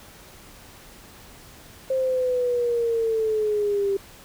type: linear sweep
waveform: sine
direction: down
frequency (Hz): 529 to 391.4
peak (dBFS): -20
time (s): 1.9-3.97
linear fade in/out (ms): 5
effects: pink hiss -47 dBFS RMS until 4.24 s